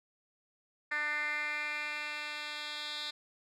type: tone with band-pass filter sweep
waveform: 10% pulse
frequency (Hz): 298.4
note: D4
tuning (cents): +28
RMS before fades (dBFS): -37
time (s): 0.91-3.11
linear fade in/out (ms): 10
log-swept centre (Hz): 1900 to 3600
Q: 5.2
effects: none